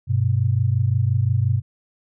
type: tone pair together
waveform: sine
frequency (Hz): 99 / 124.73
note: G2 / B2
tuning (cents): +18 / +18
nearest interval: major third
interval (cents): 400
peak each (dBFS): -19 / -19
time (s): 0.07-1.62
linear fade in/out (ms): 50
effects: none